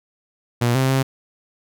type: tone with pitch steps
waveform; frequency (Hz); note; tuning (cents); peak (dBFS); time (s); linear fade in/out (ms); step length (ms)
sawtooth; 119.7 / 132 / 133.6; A#2 / C3 / C3; +46 / +16 / +36; -12; 0.61-1.03; 10; 140
effects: none